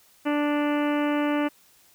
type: harmonic tone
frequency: 293.7 Hz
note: D4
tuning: in tune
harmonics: 1 / 2 / 3 / 4 / 5 / 6 / 7 / 8 / 9 / 10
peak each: -23 / -29 / -33 / -35 / -37 / -39 / -40 / -41 / -42 / -43 dBFS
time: 0.25-1.49 s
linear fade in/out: 20 ms
effects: white hiss -58 dBFS RMS until 1.94 s